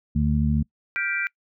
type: harmonic tone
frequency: 74 Hz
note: D2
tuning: 14 cents sharp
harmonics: 1 / 2 / 3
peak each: -23 / -23 / -23 dBFS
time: 0.15-0.63 s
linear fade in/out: 10 ms
type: chord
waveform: sine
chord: G dominant seventh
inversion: third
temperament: just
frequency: 1411.2 / 1568 / 1960 / 2352 Hz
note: F6 / G6 / B6 / D7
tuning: +18 / 0 / -14 / +2 cents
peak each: -31 / -28 / -31 / -27 dBFS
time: 0.96-1.27 s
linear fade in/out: 0 ms
effects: noise-tail reverb RT60 0.1 s tail -25 dB re dry